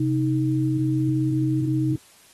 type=tone pair together; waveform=sine; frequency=130.81 / 313.1 Hz; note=C3 / D#4; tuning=0 / +11 cents; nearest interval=octave + minor third; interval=1511 cents; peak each=-22 dBFS; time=0-1.96 s; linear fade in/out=5 ms; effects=white hiss -53 dBFS RMS until 2.33 s + AAC 32 kbps